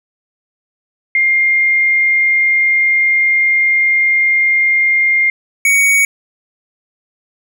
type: tone pair in turn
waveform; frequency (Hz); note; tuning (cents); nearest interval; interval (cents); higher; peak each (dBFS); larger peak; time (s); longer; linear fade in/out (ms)
sine / square; 2115 / 2241; C7 / C#7; +18 / +18; minor second; 100; second; -9; neither; 1.15-5.3 / 5.65-6.05; first; 2
effects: none